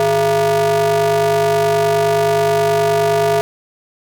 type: ring-modulated tone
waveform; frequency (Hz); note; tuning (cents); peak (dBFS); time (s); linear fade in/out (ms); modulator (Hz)
square; 130.81; C3; 0; -10; 0-3.41; 0; 548
effects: none